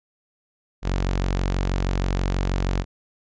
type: tone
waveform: sawtooth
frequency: 46.25 Hz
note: F#1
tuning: in tune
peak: -17 dBFS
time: 0.82-2.85 s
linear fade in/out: 50 ms
effects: resampled to 16000 Hz